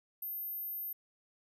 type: tone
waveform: sine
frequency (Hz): 13150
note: G#9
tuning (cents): -18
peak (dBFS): -37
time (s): 0.22-0.93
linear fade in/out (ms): 5
effects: none